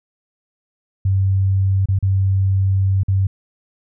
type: tone with dropouts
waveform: sine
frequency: 96.4 Hz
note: G2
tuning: 28 cents flat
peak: -13 dBFS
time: 1.05-3.27 s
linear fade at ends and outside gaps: 5 ms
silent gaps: 1.858-1.886 / 1.989-2.026 / 3.034-3.082 s
effects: none